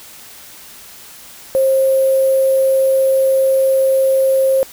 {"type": "tone with sample-and-hold", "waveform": "sine", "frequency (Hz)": 533, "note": "C5", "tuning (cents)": 32, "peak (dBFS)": -10, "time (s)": [1.55, 4.63], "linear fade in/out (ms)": 0, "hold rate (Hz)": 11025, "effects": ["white hiss -38 dBFS RMS until 4.72 s"]}